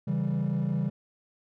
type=chord; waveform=triangle; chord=C# diminished; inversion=none; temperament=equal; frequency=138.59 / 164.81 / 196 Hz; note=C#3 / E3 / G3; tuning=0 / 0 / 0 cents; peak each=-27 dBFS; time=0.07-0.9 s; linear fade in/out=10 ms; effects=tanh soft clip ceiling -19 dBFS